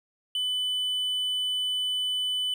triangle tone, 3000 Hz, F#7, 23 cents sharp, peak -24 dBFS, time 0.35-2.54 s, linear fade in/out 2 ms, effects none

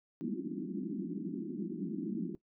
pink band-pass noise, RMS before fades -38 dBFS, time 0.21-2.35 s, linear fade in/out 0 ms, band 170 to 360 Hz, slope 96 dB/octave, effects noise-tail reverb RT60 0.1 s tail -17 dB re dry

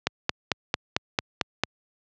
click train, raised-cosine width 0.2 ms, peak -3 dBFS, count 8, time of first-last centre 0.07-1.636 s, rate 4.47 Hz, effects high-pass 80 Hz 12 dB/octave + low-pass 5000 Hz 12 dB/octave

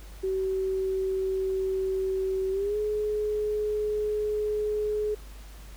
sine tone with pitch glide, 380.8 to 422.5 Hz, F#4 to G#4, +50 to +30 cents, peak -25 dBFS, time 0.23-5.15 s, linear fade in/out 10 ms, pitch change +180 cents, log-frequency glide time 2.51-2.77 s, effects added 50 Hz sine -42 dBFS peak until 5.76 s + pink hiss -52 dBFS RMS until 5.76 s

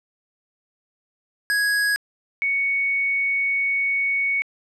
square / sine tone pair in turn, 1661.2 / 2225 Hz, G#6 / C#7, 0 / +6 cents, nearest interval perfect fourth, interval 506 cents, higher second, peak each -19 dBFS, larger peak neither, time 1.5-1.96 / 2.42-4.42 s, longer second, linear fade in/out 0 ms, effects low-pass 12000 Hz 12 dB/octave

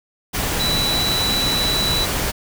sine tone in noise, 3951 Hz, B7, in tune, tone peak -19 dBFS, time 0.59-2.06 s, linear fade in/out 20 ms, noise pink, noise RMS -22 dBFS, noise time 0.33-2.32 s, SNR 0 dB, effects none

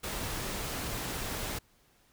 pink noise, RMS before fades -36 dBFS, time 0.03-1.59 s, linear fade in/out 10 ms, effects pink hiss -66 dBFS RMS until 2.12 s

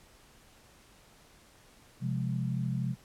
sine chord, F minor, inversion second, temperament equal, 130.81 / 174.61 / 207.7 Hz, C3 / F3 / Ab3, 0 / 0 / 0 cents, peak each -31 / -35 / -37 dBFS, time 2-2.96 s, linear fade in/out 50 ms, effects pink hiss -59 dBFS RMS until 3.04 s + low-pass 12000 Hz 12 dB/octave

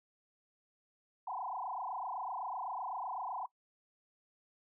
sine tone with frequency modulation, 875 Hz, A5, 10 cents flat, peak -37 dBFS, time 1.27-3.46 s, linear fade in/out 5 ms, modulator 27.9 Hz, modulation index 5.3, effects noise-tail reverb RT60 0.1 s tail -20 dB re dry

